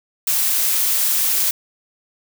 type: noise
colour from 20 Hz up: blue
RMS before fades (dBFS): -18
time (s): 0.27-1.51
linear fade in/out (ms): 5
effects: none